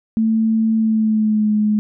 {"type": "tone with pitch glide", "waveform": "sine", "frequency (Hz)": [222.2, 211.7], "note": ["A3", "G#3"], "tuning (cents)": [17, 33], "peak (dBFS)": -13, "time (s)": [0.17, 1.79], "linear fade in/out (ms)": 0, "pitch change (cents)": -84, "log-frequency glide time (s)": [0.76, 1.52], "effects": []}